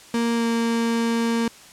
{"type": "tone with pitch glide", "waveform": "35% pulse", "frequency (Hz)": [233.1, 231], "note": ["A#3", "A#3"], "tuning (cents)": [0, -16], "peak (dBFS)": -18, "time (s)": [0.14, 1.48], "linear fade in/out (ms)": 2, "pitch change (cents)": -16, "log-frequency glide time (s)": [0.35, 0.44], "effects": ["white hiss -46 dBFS RMS until 1.72 s", "low-pass 9000 Hz 12 dB/octave"]}